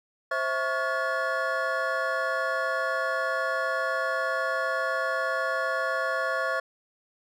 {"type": "tone cluster", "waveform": "triangle", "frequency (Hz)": [527, 655, 1111, 1420, 1722], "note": ["C5", "E5", "C#6", "F6", "A6"], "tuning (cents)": [12, -11, 4, 28, -38], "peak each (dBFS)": -30, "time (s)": [0.31, 6.6], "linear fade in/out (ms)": 5, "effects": []}